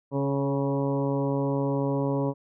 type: harmonic tone with a mistuned harmonic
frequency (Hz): 138.59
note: C#3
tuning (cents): 0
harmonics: 1 / 2 / 3 / 4 / 5 / 6 / 7 / 8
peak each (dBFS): -28 / -28 / -31 / -31 / -44 / -41 / -36 / -46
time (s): 0.11-2.34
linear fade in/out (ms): 50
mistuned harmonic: 3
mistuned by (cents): +17
effects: none